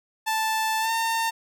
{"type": "tone with pitch glide", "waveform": "sawtooth", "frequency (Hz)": [880, 907.9], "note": ["A5", "A#5"], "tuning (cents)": [0, -46], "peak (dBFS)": -19, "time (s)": [0.26, 1.31], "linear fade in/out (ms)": 20, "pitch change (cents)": 54, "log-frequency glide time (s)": [0.8, 0.91], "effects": []}